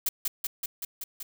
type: noise with echo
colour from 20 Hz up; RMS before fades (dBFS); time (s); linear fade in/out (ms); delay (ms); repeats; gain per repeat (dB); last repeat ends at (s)
blue; -26; 0.06-0.09; 5; 190; 6; -2; 1.23
effects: none